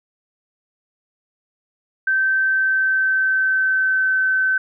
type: tone with pitch glide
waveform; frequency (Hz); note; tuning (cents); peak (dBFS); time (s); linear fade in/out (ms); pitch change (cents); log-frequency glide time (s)
sine; 1550 to 1531.3; G6 to G6; -20 to -41; -15; 2.07-4.58; 5; -21; 2.42-4.17
effects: none